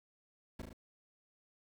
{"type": "noise with echo", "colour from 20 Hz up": "brown", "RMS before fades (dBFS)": -43, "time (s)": [0.59, 0.62], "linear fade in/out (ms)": 5, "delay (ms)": 37, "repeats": 3, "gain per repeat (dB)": -3, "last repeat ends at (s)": 0.731, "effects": []}